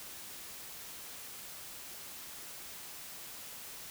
silence, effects white hiss -47 dBFS RMS until 3.9 s

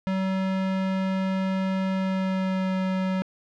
square tone with pitch glide, 190 to 187.93 Hz, F#3 to F#3, +46 to +27 cents, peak -24 dBFS, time 0.07-3.22 s, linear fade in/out 0 ms, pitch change -19 cents, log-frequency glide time 1.94-2.76 s, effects low-pass 3000 Hz 12 dB/octave

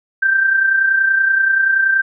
sine tone with amplitude modulation, 1568 Hz, G6, in tune, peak -9 dBFS, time 0.22-2.02 s, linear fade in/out 10 ms, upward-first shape sine, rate 30.5 Hz, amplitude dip 50%, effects none

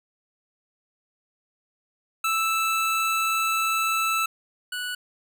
25% pulse tone pair in turn, 1318.5 / 1475.7 Hz, E6 / F#6, 0 / -5 cents, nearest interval major second, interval 195 cents, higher second, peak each -18 / -25 dBFS, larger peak first, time 2.24-4.26 / 4.72-4.95 s, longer first, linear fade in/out 5 ms, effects none

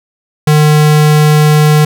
square tone, 151.4 Hz, D#3, 47 cents flat, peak -5 dBFS, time 0.47-1.85 s, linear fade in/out 5 ms, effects none

